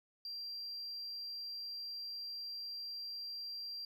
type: tone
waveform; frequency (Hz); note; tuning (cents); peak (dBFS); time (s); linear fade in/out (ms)
triangle; 4734; D8; +13; -39; 0.25-3.85; 2
effects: tanh soft clip ceiling -38 dBFS + 13-bit